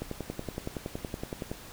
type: click train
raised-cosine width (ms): 2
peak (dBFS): -20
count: 17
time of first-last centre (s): 0.02-1.515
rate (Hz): 10.7
effects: pink hiss -47 dBFS RMS until 1.72 s